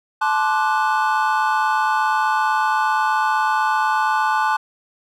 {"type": "chord", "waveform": "triangle", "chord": "D dominant seventh", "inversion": "second", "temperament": "equal with one note detuned", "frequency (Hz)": [868.9, 1046.5, 1174.7, 1480], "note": ["A5", "C6", "D6", "F#6"], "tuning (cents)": [-22, 0, 0, 0], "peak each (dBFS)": [-17, -22, -22, -21], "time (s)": [0.21, 4.57], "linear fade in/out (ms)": 10, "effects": []}